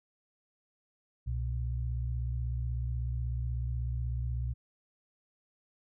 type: tone pair together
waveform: sine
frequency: 63.71 / 120 Hz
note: C2 / B2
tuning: -45 / -49 cents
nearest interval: major seventh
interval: 1096 cents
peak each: -32 / -35 dBFS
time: 1.26-4.54 s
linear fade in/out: 20 ms
effects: none